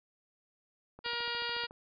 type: click train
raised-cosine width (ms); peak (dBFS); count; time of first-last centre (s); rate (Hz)
1; -36; 11; 0.99-1.709; 13.9
type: harmonic tone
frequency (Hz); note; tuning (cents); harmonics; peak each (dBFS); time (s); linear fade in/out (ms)
474; A#4; +29; 1 / 2 / 3 / 4 / 5 / 6 / 7 / 8 / 9 / 10; -44 / -42 / -40 / -42 / -45 / -41 / -44 / -45 / -45 / -43; 1.04-1.67; 20
effects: none